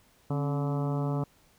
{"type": "harmonic tone with a mistuned harmonic", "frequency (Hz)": 144.2, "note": "D3", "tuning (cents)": -31, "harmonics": [1, 2, 3, 4, 5, 6, 7, 8, 9], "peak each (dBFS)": [-28, -34, -38, -40, -42, -44, -45, -46, -47], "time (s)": [0.3, 1.24], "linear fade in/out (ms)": 5, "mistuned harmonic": 2, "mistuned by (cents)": -82, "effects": ["pink hiss -63 dBFS RMS until 1.58 s"]}